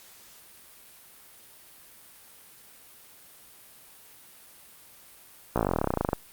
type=slowing click train; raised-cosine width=1 ms; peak=-10 dBFS; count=22; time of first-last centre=5.56-6.132 s; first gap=16 ms; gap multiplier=1.05; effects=white hiss -52 dBFS RMS until 6.32 s + Opus 48 kbps